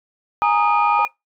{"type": "chord", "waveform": "sine", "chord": "Ab suspended second", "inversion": "none", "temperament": "equal", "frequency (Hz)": [830.6, 932.3, 1244.5], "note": ["Ab5", "Bb5", "Eb6"], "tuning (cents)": [0, 0, 0], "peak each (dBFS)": -18, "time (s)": [0.42, 1.05], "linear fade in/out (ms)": 0}
{"type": "tone", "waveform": "sine", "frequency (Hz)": 2436, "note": "D#7", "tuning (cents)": -37, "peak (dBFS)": -25, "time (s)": [0.42, 1.08], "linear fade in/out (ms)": 10}
{"type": "tone with exponential decay", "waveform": "sine", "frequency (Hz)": 530, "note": "C5", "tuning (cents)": 22, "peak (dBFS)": -27, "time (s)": [0.99, 1.11], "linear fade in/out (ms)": 1, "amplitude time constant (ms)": 25}
{"effects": ["noise-tail reverb RT60 0.2 s tail -25 dB re dry", "tanh soft clip ceiling -6 dBFS"]}